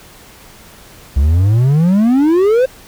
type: exponential sweep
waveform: triangle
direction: up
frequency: 65.5 to 534 Hz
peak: -6 dBFS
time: 1.16-2.66 s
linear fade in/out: 10 ms
effects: pink hiss -40 dBFS RMS until 2.87 s